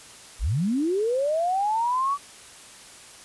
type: linear sweep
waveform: sine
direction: up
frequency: 31.27 to 1155 Hz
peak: -21 dBFS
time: 0.39-2.18 s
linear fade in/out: 50 ms
effects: white hiss -46 dBFS RMS until 3.24 s + resampled to 24000 Hz